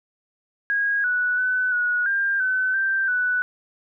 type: tone with pitch steps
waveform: sine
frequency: 1640 / 1476 / 1504 / 1459 / 1597 / 1517 / 1568 / 1486 Hz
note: G#6 / F#6 / F#6 / F#6 / G6 / F#6 / G6 / F#6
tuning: -22 / -5 / +28 / -25 / +32 / +43 / 0 / +7 cents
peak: -19 dBFS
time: 0.7-3.42 s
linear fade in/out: 0 ms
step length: 340 ms
effects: none